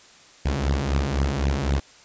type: beating tone pair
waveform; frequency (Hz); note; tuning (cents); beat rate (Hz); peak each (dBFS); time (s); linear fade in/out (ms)
sawtooth; 67.2 / 71.1; C2 / C#2; +47 / +45; 3.9; -20; 0.45-1.8; 10
effects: white hiss -50 dBFS RMS until 2.04 s + resampled to 16000 Hz